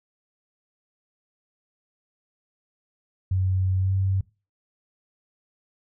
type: tone with pitch glide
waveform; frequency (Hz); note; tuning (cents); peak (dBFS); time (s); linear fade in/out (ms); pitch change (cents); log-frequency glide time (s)
sine; 93.7 to 95.89; F#2 to G2; +22 to -38; -20; 3.31-4.21; 5; +40; 3.78-3.92
effects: noise-tail reverb RT60 0.3 s tail -21 dB re dry